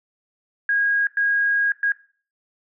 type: tone bursts at uneven times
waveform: sine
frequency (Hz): 1638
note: G#6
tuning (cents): -24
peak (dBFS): -17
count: 3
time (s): 0.69-1.07 / 1.17-1.72 / 1.83-1.92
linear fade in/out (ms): 2
effects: noise-tail reverb RT60 0.4 s tail -17 dB re dry